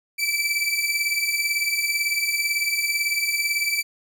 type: beating tone pair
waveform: sawtooth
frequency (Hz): 2310 / 2328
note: D7 / D7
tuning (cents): -29 / -16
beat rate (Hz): 18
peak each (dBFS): -21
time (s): 0.18-3.83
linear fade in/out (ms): 20
effects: none